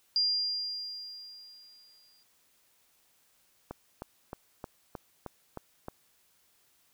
sine tone with exponential decay, 4800 Hz, D8, 37 cents sharp, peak -23 dBFS, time 0.16-2.23 s, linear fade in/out 1 ms, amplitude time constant 450 ms
click train, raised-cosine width 1 ms, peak -24 dBFS, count 8, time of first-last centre 3.71-5.884 s, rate 3.22 Hz
effects white hiss -68 dBFS RMS until 6.93 s

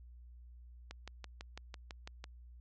click train, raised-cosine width 0.2 ms, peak -28 dBFS, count 9, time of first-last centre 0.91-2.241 s, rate 6.01 Hz, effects added 60 Hz sine -52 dBFS peak until 2.6 s + low-pass 7000 Hz 12 dB/octave

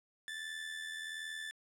30% pulse tone with amplitude modulation, 1755 Hz, A6, 5 cents flat, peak -36 dBFS, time 0.28-1.51 s, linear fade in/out 0 ms, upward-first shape sine, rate 81.3 Hz, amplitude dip 50%, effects low-pass 10000 Hz 12 dB/octave

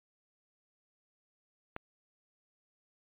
click, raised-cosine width 0.5 ms, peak -23 dBFS, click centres 1.764 s, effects resampled to 8000 Hz

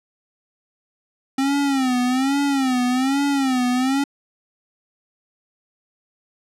square tone with vibrato, 264.7 Hz, C4, 20 cents sharp, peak -18 dBFS, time 1.38-4.04 s, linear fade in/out 5 ms, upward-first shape sine, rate 1.2 Hz, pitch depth 120 cents each way, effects low-pass 10000 Hz 12 dB/octave

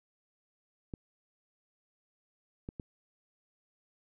clicks, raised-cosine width 3 ms, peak -26 dBFS, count 3, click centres 0.938 / 2.689 / 2.798 s, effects none

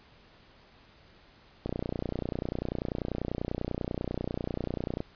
click train, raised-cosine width 2 ms, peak -18 dBFS, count 102, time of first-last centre 1.66-5.004 s, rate 30.2 Hz, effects pink hiss -58 dBFS RMS until 5.15 s + resampled to 11025 Hz

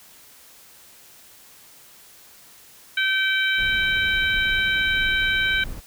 harmonic tone, 772 Hz, G5, 27 cents flat, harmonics 2 / 3 / 4 / 5, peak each -21 / -25 / -27 / -29 dBFS, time 2.97-5.64 s, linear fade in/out 5 ms
brown noise, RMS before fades -34 dBFS, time 3.57-5.81 s, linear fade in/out 20 ms
effects white hiss -49 dBFS RMS until 5.86 s

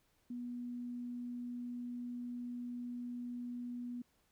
sine tone, 243.3 Hz, B3, 26 cents flat, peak -40 dBFS, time 0.3-4.02 s, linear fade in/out 5 ms, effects pink hiss -75 dBFS RMS until 4.31 s

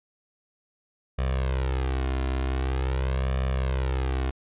sawtooth tone with flanger, 65.41 Hz, C2, in tune, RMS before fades -26 dBFS, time 1.18-4.31 s, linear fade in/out 10 ms, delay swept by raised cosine 1.7 to 2.9 ms, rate 0.45 Hz, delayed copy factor +1, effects resampled to 8000 Hz

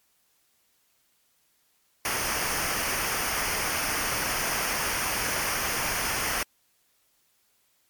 pink noise with comb filter, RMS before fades -28 dBFS, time 2.05-6.43 s, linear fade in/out 2 ms, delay 0.26 ms, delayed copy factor -0.7, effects white hiss -68 dBFS RMS until 7.89 s + MP3 96 kbps

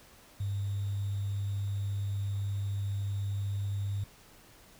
sine tone with sample-and-hold, 99.9 Hz, G2, 33 cents sharp, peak -30 dBFS, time 0.4-4.04 s, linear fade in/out 5 ms, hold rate 3675 Hz, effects pink hiss -57 dBFS RMS until 4.79 s

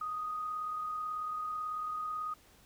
sine tone with amplitude modulation, 1244.5 Hz, D#6, in tune, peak -33 dBFS, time 0.01-2.34 s, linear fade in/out 5 ms, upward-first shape sine, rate 38.2 Hz, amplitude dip 30%, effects pink hiss -62 dBFS RMS until 2.65 s

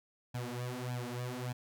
sawtooth tone with flanger, 123.47 Hz, B2, in tune, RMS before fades -39 dBFS, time 0.34-1.53 s, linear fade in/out 10 ms, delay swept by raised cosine 1.2 to 6.4 ms, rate 1.7 Hz, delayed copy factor +1, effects none

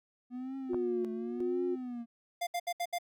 triangle tone with vibrato, 244.2 Hz, B3, 19 cents flat, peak -35 dBFS, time 0.3-2.06 s, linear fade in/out 50 ms, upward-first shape triangle, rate 0.93 Hz, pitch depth 180 cents each way
sine tone with tremolo, 359.2 Hz, F4, 49 cents sharp, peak -30 dBFS, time 0.69-1.76 s, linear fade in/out 20 ms, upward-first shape square, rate 1.4 Hz, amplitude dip 60%
clicks, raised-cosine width 1 ms, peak -32 / -26 dBFS, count 2, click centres 0.734 / 0.745 s
square tone bursts, 698.5 Hz, F5, in tune, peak -32 dBFS, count 5, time 2.41-2.986 s, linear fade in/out 10 ms, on 60 ms, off 69 ms
effects none

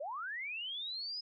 sine linear sweep, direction up, 523.3 to 5100 Hz, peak -38 dBFS, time 0-1.21 s, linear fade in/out 10 ms, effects none

